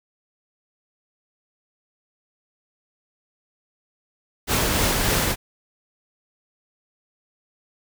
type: noise with tremolo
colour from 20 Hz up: pink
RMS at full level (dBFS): -20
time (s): 4.47-5.36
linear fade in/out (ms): 50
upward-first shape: sine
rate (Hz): 3.4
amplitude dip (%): 25
effects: none